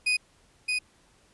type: tone with echo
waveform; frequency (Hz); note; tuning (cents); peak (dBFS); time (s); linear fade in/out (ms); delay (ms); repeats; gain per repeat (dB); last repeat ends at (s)
35% pulse; 2489; D#7; 0; -20; 0.06-0.17; 10; 620; 1; -3; 0.79
effects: pink hiss -62 dBFS RMS until 1.33 s + resampled to 24000 Hz